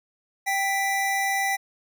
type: tone pair together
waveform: square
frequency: 784 / 1981.3 Hz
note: G5 / B6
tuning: 0 / +5 cents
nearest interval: octave + major third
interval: 1605 cents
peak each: -26 dBFS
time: 0.46-1.57 s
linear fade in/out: 20 ms
effects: none